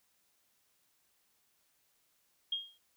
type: tone with exponential decay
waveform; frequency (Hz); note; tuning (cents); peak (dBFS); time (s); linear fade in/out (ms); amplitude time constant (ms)
sine; 3245; G#7; -41; -29; 2.52-2.78; 5; 56
effects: white hiss -74 dBFS RMS until 2.96 s